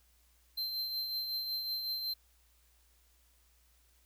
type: tone with tremolo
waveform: square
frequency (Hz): 4119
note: C8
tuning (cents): -28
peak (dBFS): -33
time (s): 0.57-2.14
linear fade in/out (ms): 10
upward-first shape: triangle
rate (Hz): 5.4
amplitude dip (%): 45
effects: added 59 Hz sine -67 dBFS peak until 4.05 s + white hiss -70 dBFS RMS until 4.05 s